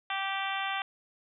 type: harmonic tone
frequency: 389.9 Hz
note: G4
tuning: 9 cents flat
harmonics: 2 / 3 / 4 / 5 / 6 / 7 / 8 / 9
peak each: -35 / -37 / -38 / -39 / -40 / -40 / -41 / -42 dBFS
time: 0.1-0.82 s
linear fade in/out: 2 ms
effects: none